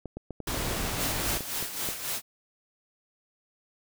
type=clicks; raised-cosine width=2 ms; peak=-23 dBFS; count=12; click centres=0.057 / 0.17 / 0.307 / 0.403 / 0.544 / 0.61 / 1.01 / 1.196 / 1.263 / 1.407 / 1.626 / 1.888 s
type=noise; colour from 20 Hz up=pink; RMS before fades=-31 dBFS; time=0.47-1.38 s; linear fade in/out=5 ms
type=noise with tremolo; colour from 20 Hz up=white; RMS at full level=-31 dBFS; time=0.97-2.22 s; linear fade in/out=50 ms; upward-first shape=sine; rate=3.7 Hz; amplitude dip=60%
effects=none